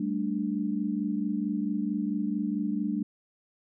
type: chord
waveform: sine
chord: G suspended second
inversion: none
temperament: just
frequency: 196 / 220.5 / 294 Hz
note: G3 / A3 / D4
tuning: 0 / +4 / +2 cents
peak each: -31 dBFS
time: 0-3.03 s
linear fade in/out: 5 ms
effects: none